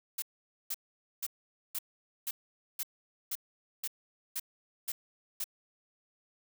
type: noise bursts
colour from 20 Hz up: blue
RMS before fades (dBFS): -35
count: 11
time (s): 0.18-5.442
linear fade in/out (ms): 5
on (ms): 42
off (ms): 480
effects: none